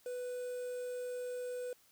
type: tone with quantisation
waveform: triangle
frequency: 495.8 Hz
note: B4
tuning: 7 cents sharp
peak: -36 dBFS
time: 0.06-1.73 s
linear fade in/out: 2 ms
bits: 9
effects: white hiss -67 dBFS RMS until 1.91 s